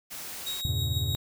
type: noise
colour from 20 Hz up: white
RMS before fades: -39 dBFS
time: 0.1-0.62 s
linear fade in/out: 20 ms
type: tone with tremolo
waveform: 40% pulse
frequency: 3789 Hz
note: A#7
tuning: 27 cents sharp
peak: -29 dBFS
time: 0.46-1.16 s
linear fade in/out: 10 ms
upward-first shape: triangle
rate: 6.3 Hz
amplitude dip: 45%
type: chord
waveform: triangle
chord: E diminished seventh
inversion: none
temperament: equal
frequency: 82.41 / 98 / 116.54 / 138.59 Hz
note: E2 / G2 / Bb2 / Db3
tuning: 0 / 0 / 0 / 0 cents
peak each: -29 / -30 / -30 / -33 dBFS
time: 0.65-1.15 s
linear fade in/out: 0 ms
effects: none